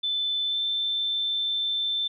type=tone with pitch glide; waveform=sine; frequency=3520 to 3547 Hz; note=A7 to A7; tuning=0 to +13 cents; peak=-24 dBFS; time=0.03-2.08 s; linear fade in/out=10 ms; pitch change=+13 cents; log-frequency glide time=0.46-0.59 s; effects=none